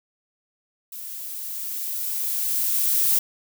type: noise with level ramp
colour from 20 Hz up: violet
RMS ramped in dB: -36 to -19 dBFS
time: 0.92-3.19 s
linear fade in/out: 5 ms
effects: none